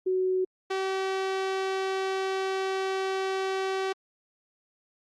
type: tone pair in turn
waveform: sine / sawtooth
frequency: 372.3 / 382.8 Hz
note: F#4 / G4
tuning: +11 / -41 cents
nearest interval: unison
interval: 48 cents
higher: second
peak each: -23 dBFS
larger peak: neither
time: 0.06-0.45 / 0.7-3.93 s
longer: second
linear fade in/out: 10 ms
effects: low-pass 5000 Hz 12 dB/octave + Opus 48 kbps